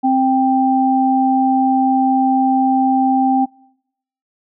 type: tone pair together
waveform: sine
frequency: 262.6 / 787 Hz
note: C4 / G5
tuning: +6 / +7 cents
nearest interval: octave + perfect fifth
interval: 1901 cents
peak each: -14 dBFS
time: 0.03-3.46 s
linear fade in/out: 20 ms
effects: noise-tail reverb RT60 0.8 s tail -26 dB re dry